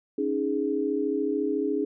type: chord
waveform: sine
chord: C# suspended second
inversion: none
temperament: equal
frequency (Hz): 277.2 / 311.1 / 415.3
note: C#4 / D#4 / G#4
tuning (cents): 0 / 0 / 0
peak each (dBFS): -29 / -29 / -27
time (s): 0.18-1.85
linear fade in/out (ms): 5
effects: none